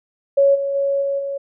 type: tone with level steps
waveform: sine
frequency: 556 Hz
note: C#5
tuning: 5 cents sharp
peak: -10 / -19 / -16 / -18 / -22 dBFS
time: 0.37-1.38 s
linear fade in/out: 10 ms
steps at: 0.54 / 0.74 / 1.01 / 1.18 s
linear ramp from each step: 20 ms
effects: none